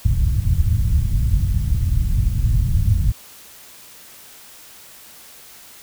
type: low-pass noise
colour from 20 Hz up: white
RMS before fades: -17 dBFS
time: 0.05-3.12 s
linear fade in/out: 10 ms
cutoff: 110 Hz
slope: 24 dB/octave
effects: white hiss -43 dBFS RMS until 5.82 s